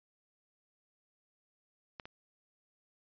clicks, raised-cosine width 0.3 ms, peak -26 / -30 dBFS, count 2, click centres 1.998 / 2.055 s, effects resampled to 11025 Hz

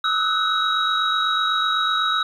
sine tone cluster, 1252 / 1300 / 1486 / 3825 Hz, D#6 / E6 / F#6 / A#7, +10 / -24 / +7 / +44 cents, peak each -28 / -21 / -25 / -22 dBFS, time 0.04-2.23 s, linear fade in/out 5 ms, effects tanh soft clip ceiling -9 dBFS + 9-bit

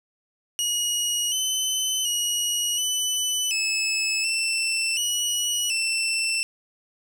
20% pulse tone with pitch steps, 2896 / 3039 / 2902 / 2998 / 2601 / 2679 / 2924 / 2681 Hz, F#7 / F#7 / F#7 / F#7 / E7 / E7 / F#7 / E7, -38 / +46 / -34 / +22 / -24 / +27 / -21 / +29 cents, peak -17 dBFS, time 0.59-6.43 s, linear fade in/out 0 ms, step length 730 ms, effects none

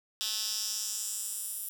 10% pulse tone with high-pass filter sweep, 216.2 Hz, A3, 30 cents flat, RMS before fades -35 dBFS, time 0.21-1.69 s, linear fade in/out 0 ms, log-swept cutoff 4100 to 11000 Hz, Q 2.4, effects none

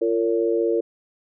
sine tone cluster, 343.2 / 458.1 / 563 Hz, F4 / A#4 / C#5, -30 / -30 / +27 cents, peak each -22 / -21 / -27 dBFS, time 0.01-0.81 s, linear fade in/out 10 ms, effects none

